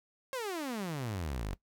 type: exponential sweep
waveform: sawtooth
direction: down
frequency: 547 to 43.65 Hz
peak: -31 dBFS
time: 0.33-1.54 s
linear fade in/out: 0 ms
effects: noise-tail reverb RT60 0.1 s tail -17 dB re dry